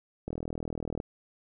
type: click train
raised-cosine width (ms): 2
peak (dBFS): -21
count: 30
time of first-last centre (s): 0.28-1.001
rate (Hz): 40.2
effects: none